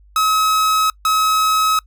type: tone pair in turn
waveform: 45% pulse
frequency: 1280 / 1280 Hz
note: D#6 / D#6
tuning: +49 / +49 cents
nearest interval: unison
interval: 0 cents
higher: neither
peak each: -13 dBFS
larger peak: neither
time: 0.16-0.9 / 1.05-1.79 s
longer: neither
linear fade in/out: 2 ms
effects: noise-tail reverb RT60 0.1 s tail -26 dB re dry + added 50 Hz sine -45 dBFS peak until 1.86 s